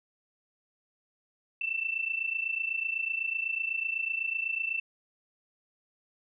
sine tone pair together, 2651 / 2679 Hz, E7 / E7, +9 / +27 cents, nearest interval unison, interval 18 cents, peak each -33 / -31 dBFS, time 1.61-4.8 s, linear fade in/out 5 ms, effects none

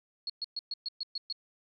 sine tone bursts, 4329 Hz, C#8, 42 cents flat, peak -32 dBFS, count 8, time 0.27-1.326 s, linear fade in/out 2 ms, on 27 ms, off 120 ms, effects none

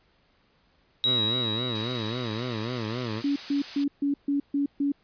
15% pulse tone with vibrato, 116.54 Hz, A#2, in tune, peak -23 dBFS, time 1.04-3.23 s, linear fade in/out 50 ms, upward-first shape sine, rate 3.7 Hz, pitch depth 150 cents each way
sine tone with exponential decay, 3840 Hz, B7, 49 cents flat, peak -20 dBFS, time 1.04-3.48 s, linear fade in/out 0 ms, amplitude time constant 530 ms
blue noise, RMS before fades -32 dBFS, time 1.75-3.84 s, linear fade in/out 2 ms
sine tone bursts, 283 Hz, C#4, 36 cents sharp, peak -22 dBFS, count 7, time 3.24-4.92 s, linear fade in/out 5 ms, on 120 ms, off 140 ms
effects pink hiss -65 dBFS RMS until 5.03 s + resampled to 11025 Hz

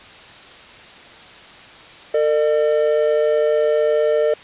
triangle tone pair together, 451.9 / 603.2 Hz, A4 / D5, +46 / +46 cents, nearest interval perfect fourth, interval 500 cents, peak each -15 dBFS, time 2.14-4.34 s, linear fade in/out 5 ms, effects white hiss -41 dBFS RMS until 4.43 s + resampled to 8000 Hz

